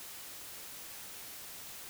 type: silence
effects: white hiss -47 dBFS RMS until 1.89 s